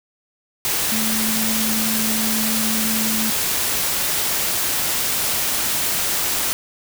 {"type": "tone in noise", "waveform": "sine", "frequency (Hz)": 220, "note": "A3", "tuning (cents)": 0, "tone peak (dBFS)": -23, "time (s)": [0.92, 3.3], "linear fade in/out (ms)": 0, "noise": "white", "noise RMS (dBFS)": -21, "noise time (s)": [0.65, 6.53], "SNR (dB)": -5, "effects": []}